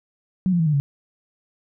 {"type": "tone with pitch steps", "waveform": "sine", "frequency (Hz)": [186.1, 173.64, 162.01, 151.16, 141.04], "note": ["F#3", "F3", "E3", "D#3", "C#3"], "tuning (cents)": [10, -10, -30, -50, 30], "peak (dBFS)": -16, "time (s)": [0.46, 0.8], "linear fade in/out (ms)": 0, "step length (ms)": 68, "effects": []}